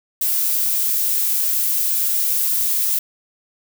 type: noise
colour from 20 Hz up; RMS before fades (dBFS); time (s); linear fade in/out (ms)
violet; -19; 0.21-2.99; 5
effects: none